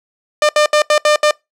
sawtooth tone bursts at uneven times, 600 Hz, D5, 37 cents sharp, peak -5 dBFS, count 6, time 0.42-0.49 / 0.56-0.66 / 0.73-0.82 / 0.9-0.98 / 1.05-1.16 / 1.23-1.31 s, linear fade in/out 2 ms, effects noise-tail reverb RT60 0.2 s tail -24 dB re dry + low-pass 8000 Hz 12 dB/octave

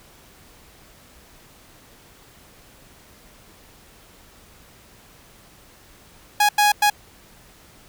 sawtooth tone bursts at uneven times, 830.6 Hz, G#5, in tune, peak -10 dBFS, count 3, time 6.4-6.49 / 6.58-6.72 / 6.82-6.9 s, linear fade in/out 5 ms, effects pink hiss -50 dBFS RMS until 7.88 s

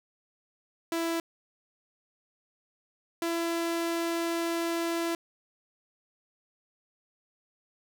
sawtooth tone pair in turn, 332.5 / 335.8 Hz, E4 / E4, +15 / +32 cents, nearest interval unison, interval 17 cents, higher second, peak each -24 / -24 dBFS, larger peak neither, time 0.92-1.2 / 3.22-5.15 s, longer second, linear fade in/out 2 ms, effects none

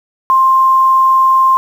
sine tone with quantisation, 1054 Hz, C6, 12 cents sharp, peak -6 dBFS, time 0.3-1.57 s, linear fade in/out 0 ms, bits 6, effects none

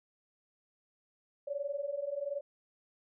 sine tone pair together, 554.4 / 575.5 Hz, C#5 / D5, 0 / -35 cents, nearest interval minor second, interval 65 cents, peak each -38 / -36 dBFS, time 1.47-2.41 s, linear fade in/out 10 ms, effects none

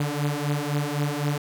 sawtooth beating tone pair, 144.1 / 148 Hz, D3 / D3, -33 / +14 cents, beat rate 3.9 Hz, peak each -23 dBFS, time 0-1.38 s, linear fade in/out 5 ms, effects none

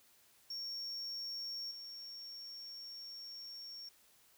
triangle tone with level steps, 5510 Hz, F8, 24 cents flat, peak -39 / -45 dBFS, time 0.5-3.89 s, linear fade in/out 5 ms, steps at 1.71 s, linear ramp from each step 2 ms, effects white hiss -67 dBFS RMS until 4.37 s

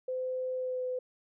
sine tone with pitch glide, 512 to 505.8 Hz, C5 to B4, -38 to +41 cents, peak -31 dBFS, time 0.08-0.99 s, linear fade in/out 5 ms, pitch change -21 cents, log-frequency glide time 0.55-0.84 s, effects none

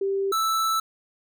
sine / square tone pair in turn, 392 / 1318.5 Hz, G4 / E6, 0 / 0 cents, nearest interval octave + major sixth, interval 2100 cents, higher second, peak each -22 dBFS, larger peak neither, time 0.01-0.32 / 0.32-0.8 s, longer second, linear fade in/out 5 ms, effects none

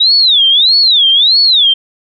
sine tone with vibrato, 3729 Hz, A#7, in tune, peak -5 dBFS, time 0-1.74 s, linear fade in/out 10 ms, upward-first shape sine, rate 1.6 Hz, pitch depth 290 cents each way, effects none

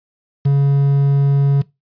triangle tone with quantisation, 140 Hz, C#3, 18 cents sharp, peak -8 dBFS, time 0.45-1.62 s, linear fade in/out 10 ms, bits 6, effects noise-tail reverb RT60 0.2 s tail -20 dB re dry + resampled to 11025 Hz

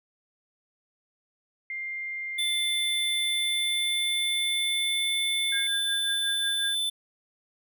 sine tone with pitch glide, 2100 to 2162 Hz, C7 to C#7, +6 to -44 cents, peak -31 dBFS, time 1.7-5.67 s, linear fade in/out 2 ms, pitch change +50 cents, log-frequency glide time 3.14-5.14 s
square tone, 3520 Hz, A7, in tune, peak -26 dBFS, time 2.38-6.9 s, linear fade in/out 10 ms
sine tone with tremolo, 1616 Hz, G#6, 48 cents flat, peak -28 dBFS, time 5.52-6.75 s, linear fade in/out 5 ms, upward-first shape triangle, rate 5.5 Hz, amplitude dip 85%
effects none

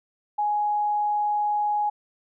sine tone, 834 Hz, G#5, 7 cents sharp, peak -21 dBFS, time 0.38-1.9 s, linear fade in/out 10 ms, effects none

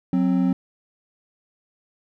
triangle tone pair together, 184.44 / 263.7 Hz, F#3 / C4, -5 / +14 cents, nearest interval tritone, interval 619 cents, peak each -18 dBFS, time 0.13-0.53 s, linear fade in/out 2 ms, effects none

